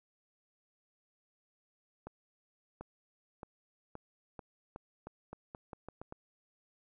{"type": "accelerating click train", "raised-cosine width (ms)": 1, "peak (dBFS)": -30, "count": 13, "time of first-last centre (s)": [2.07, 6.124], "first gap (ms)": 740, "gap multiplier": 0.84, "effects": []}